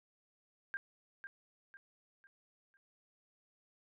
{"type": "tone with echo", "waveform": "sine", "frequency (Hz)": 1600, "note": "G6", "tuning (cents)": 35, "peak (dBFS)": -36, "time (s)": [0.74, 0.77], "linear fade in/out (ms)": 0, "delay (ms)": 500, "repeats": 4, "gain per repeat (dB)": -8, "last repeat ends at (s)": 2.77, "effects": []}